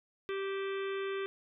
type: harmonic tone with a mistuned harmonic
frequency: 390.6 Hz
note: G4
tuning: 6 cents flat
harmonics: 1 / 3 / 4 / 5 / 6 / 7 / 8 / 9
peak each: -34 / -44 / -46 / -48 / -50 / -51 / -52 / -53 dBFS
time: 0.29-1.26 s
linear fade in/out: 0 ms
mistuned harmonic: 7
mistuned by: -68 cents
effects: none